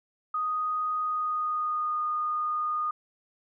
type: tone with pitch glide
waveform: sine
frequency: 1244.5 to 1226.7 Hz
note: D#6 to D#6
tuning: 0 to -25 cents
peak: -26 dBFS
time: 0.34-2.91 s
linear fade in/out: 5 ms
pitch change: -25 cents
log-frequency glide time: 1.01-2.01 s
effects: none